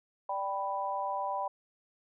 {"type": "chord", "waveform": "sine", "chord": "G major", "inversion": "second", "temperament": "equal", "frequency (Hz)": [587.3, 784, 987.8], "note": ["D5", "G5", "B5"], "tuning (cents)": [0, 0, 0], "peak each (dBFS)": [-38, -35, -34], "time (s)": [0.29, 1.48], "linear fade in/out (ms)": 5, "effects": []}